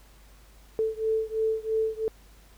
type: beating tone pair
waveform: sine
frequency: 440 / 443 Hz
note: A4 / A4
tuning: 0 / +12 cents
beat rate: 3 Hz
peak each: -27 / -28 dBFS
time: 0.79-2.08 s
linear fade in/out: 0 ms
effects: added 50 Hz sine -52 dBFS peak until 2.57 s + pink hiss -58 dBFS RMS until 2.57 s